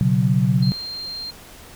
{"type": "chord", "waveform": "sine", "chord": "B suspended second", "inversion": "none", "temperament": "equal with one note detuned", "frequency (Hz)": [123.47, 139.8, 185], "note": ["B2", "C#3", "F#3"], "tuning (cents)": [0, 15, 0], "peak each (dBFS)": -19, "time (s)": [0.01, 0.72], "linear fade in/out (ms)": 0}
{"type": "tone", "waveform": "sine", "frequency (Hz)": 4183, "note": "C8", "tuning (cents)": -1, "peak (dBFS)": -28, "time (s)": [0.62, 1.31], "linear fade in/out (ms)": 10}
{"effects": ["pink hiss -43 dBFS RMS until 1.75 s"]}